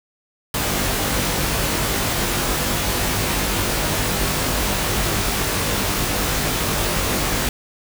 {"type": "noise with comb filter", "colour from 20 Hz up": "pink", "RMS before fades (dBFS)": -21, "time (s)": [0.54, 7.49], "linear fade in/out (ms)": 2, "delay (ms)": 20, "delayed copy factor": 0.85, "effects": []}